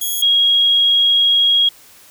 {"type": "tone pair in turn", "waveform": ["5% pulse", "sine"], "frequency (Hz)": [3322, 3291], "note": ["G#7", "G#7"], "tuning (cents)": [0, -16], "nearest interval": "unison", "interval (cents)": 16, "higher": "first", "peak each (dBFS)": -10, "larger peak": "neither", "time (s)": [[0.01, 0.22], [0.22, 1.69]], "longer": "second", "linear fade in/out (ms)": 5, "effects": ["white hiss -45 dBFS RMS until 2.1 s"]}